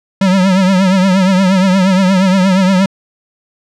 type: tone with vibrato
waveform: square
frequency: 188.8 Hz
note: F#3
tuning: 35 cents sharp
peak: -8 dBFS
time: 0.21-2.86 s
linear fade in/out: 5 ms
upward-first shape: triangle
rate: 8.5 Hz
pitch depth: 92 cents each way
effects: low-pass 6000 Hz 12 dB/octave